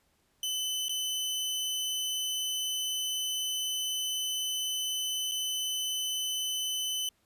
sawtooth tone with dropouts, 3028 Hz, F#7, 39 cents sharp, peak -27 dBFS, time 0.43-7.09 s, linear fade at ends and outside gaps 2 ms, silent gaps 0.884-0.893 / 5.314-5.318 s, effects pink hiss -71 dBFS RMS until 7.25 s + resampled to 32000 Hz

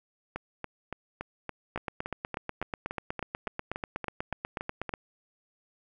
two click trains, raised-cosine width 0.5 ms, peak -17 / -19 dBFS, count 27 / 17, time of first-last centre 1.76-4.938 / 0.36-4.893 s, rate 8.18 / 3.53 Hz, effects none

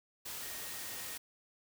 sine tone in noise, 1864.7 Hz, A#6, in tune, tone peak -54 dBFS, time 0.42-1.17 s, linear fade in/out 10 ms, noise white, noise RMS -43 dBFS, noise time 0.25-1.18 s, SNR -14 dB, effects none

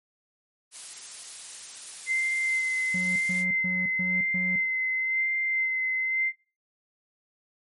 blue noise, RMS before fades -38 dBFS, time 0.71-3.45 s, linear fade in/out 50 ms
sine tone with vibrato, 2071 Hz, C7, 18 cents flat, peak -24 dBFS, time 2.06-6.33 s, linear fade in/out 50 ms, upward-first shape sine, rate 0.98 Hz, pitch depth 16 cents each way
triangle tone bursts, 182.5 Hz, F#3, 24 cents flat, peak -27 dBFS, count 5, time 2.94-4.56 s, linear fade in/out 5 ms, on 220 ms, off 130 ms
effects noise-tail reverb RT60 0.3 s tail -17 dB re dry + MP3 48 kbps

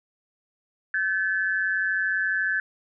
sine tone pair together, 1535 / 1723 Hz, G6 / A6, -37 / -37 cents, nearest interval major second, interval 200 cents, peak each -25 dBFS, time 0.94-2.6 s, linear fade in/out 2 ms, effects none

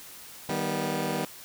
15% pulse chord, Eb augmented, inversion none, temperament just, 155.56 / 194.45 / 243.1 Hz, Eb3 / G3 / B3, 0 / -14 / -27 cents, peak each -26 dBFS, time 0.49-1.25 s, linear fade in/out 2 ms, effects white hiss -46 dBFS RMS until 1.44 s

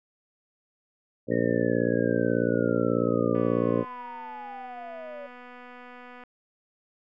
harmonic tone, 58.27 Hz, A#1, in tune, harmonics 2 / 3 / 4 / 5 / 6 / 7 / 8 / 9 / 10, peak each -33 / -33 / -29 / -29 / -34 / -31 / -29 / -29 / -35 dBFS, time 1.27-3.85 s, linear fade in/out 50 ms
sine linear sweep, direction down, 1856 to 560 Hz, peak -37 dBFS, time 1.31-5.27 s, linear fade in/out 10 ms
click train, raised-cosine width 0.5 ms, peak -32 dBFS, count 714, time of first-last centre 3.35-6.237 s, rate 247 Hz
effects none

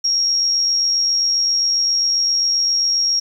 sine tone with amplitude modulation, 5588 Hz, F8, in tune, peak -13 dBFS, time 0.04-3.2 s, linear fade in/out 10 ms, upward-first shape sine, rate 87.5 Hz, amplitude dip 30%, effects 8-bit

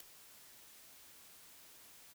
white noise with ADSR envelope, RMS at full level -43 dBFS, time 0-2.14 s, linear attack 4 ms, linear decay 3 ms, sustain -16 dB, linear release 25 ms, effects none

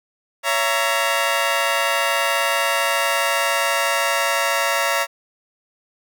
15% pulse chord, A# diminished, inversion first, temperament just, 559.4 / 671.3 / 932.3 Hz, C#5 / E5 / A#5, +16 / +31 / 0 cents, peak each -16 dBFS, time 0.43-5.07 s, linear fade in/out 50 ms, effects none

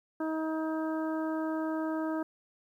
harmonic tone, 316.8 Hz, D#4, 31 cents sharp, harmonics 1 / 2 / 3 / 4 / 5, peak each -31 / -37 / -41 / -43 / -45 dBFS, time 0.2-2.23 s, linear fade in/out 5 ms, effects 11-bit

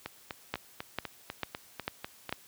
two click trains, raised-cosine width 0.3 ms, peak -20 / -15 dBFS, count 10 / 5, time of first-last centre 0.06-2.293 / 0.54-2.326 s, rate 4.03 / 2.24 Hz, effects white hiss -57 dBFS RMS until 2.47 s + high-pass 60 Hz 12 dB/octave

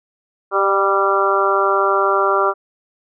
harmonic tone with a mistuned harmonic, 196 Hz, G3, in tune, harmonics 2 / 3 / 4 / 5 / 6 / 7, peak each -19 / -21 / -23 / -23 / -18 / -20 dBFS, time 0.51-2.54 s, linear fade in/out 50 ms, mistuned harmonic 3, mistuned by +25 cents, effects none

